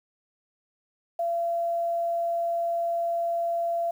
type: tone with quantisation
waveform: sine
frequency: 680 Hz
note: F5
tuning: 46 cents flat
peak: -24 dBFS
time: 1.19-3.91 s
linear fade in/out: 5 ms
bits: 9
effects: none